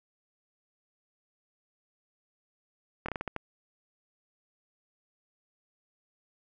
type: slowing click train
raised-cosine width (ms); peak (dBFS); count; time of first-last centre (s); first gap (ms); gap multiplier
0.5; -18; 7; 3.06-3.363; 25; 1.28
effects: none